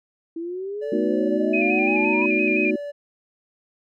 sine exponential sweep, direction up, 325.4 to 987.8 Hz, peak -27 dBFS, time 0.36-2.26 s, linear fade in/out 5 ms
triangle tone, 578 Hz, D5, 28 cents flat, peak -27 dBFS, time 0.81-2.92 s, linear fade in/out 20 ms
sine chord, B dominant seventh, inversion third, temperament equal, 220 / 246.9 / 311.1 / 370 Hz, A3 / B3 / D#4 / F#4, 0 / 0 / 0 / 0 cents, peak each -26 / -28 / -24 / -24 dBFS, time 0.92-2.76 s, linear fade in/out 5 ms
sine tone with vibrato, 2459 Hz, D#7, 21 cents flat, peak -21 dBFS, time 1.53-2.71 s, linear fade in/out 10 ms, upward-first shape square, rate 5.8 Hz, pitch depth 38 cents each way
effects none

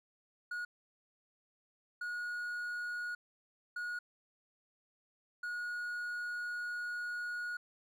triangle tone bursts at uneven times, 1448 Hz, F#6, 38 cents flat, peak -35 dBFS, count 4, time 0.51-0.65 / 2.01-3.15 / 3.76-3.99 / 5.43-7.57 s, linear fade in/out 5 ms, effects none

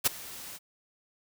white noise with ADSR envelope, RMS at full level -21 dBFS, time 0.04-0.59 s, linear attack 25 ms, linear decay 15 ms, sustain -22 dB, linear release 34 ms, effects none

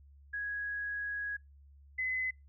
sine tone pair in turn, 1661.2 / 2029 Hz, G#6 / B6, 0 / +46 cents, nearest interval minor third, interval 346 cents, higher second, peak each -34 / -31 dBFS, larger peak second, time 0.33-1.37 / 1.98-2.31 s, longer first, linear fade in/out 10 ms, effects noise-tail reverb RT60 0.2 s tail -25 dB re dry + added 70 Hz sine -55 dBFS peak until 2.48 s

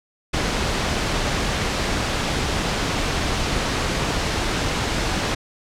pink noise, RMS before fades -22 dBFS, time 0.33-5.35 s, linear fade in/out 10 ms, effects low-pass 6000 Hz 12 dB/octave

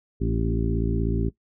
harmonic tone with a mistuned harmonic, 56.3 Hz, A1, 40 cents sharp, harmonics 1 / 2 / 3 / 4 / 5 / 6 / 7, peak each -25 / -28 / -30 / -31 / -32 / -33 / -33 dBFS, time 0.2-1.3 s, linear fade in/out 20 ms, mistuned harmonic 5, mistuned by -29 cents, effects noise-tail reverb RT60 0.1 s tail -18 dB re dry

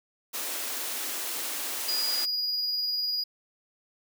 white high-pass noise, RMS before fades -33 dBFS, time 0.33-2.26 s, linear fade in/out 20 ms, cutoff 240 Hz, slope 96 dB/octave
triangle tone with tremolo, 4892 Hz, D#8, 30 cents flat, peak -24 dBFS, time 1.88-3.24 s, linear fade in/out 10 ms, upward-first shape sine, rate 20 Hz, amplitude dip 30%
effects none

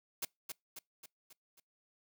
white noise with echo, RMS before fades -37 dBFS, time 0.22-0.25 s, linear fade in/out 5 ms, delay 270 ms, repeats 5, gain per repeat -5 dB, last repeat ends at 1.6 s, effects noise-tail reverb RT60 0.2 s tail -26 dB re dry + high-pass 150 Hz 12 dB/octave

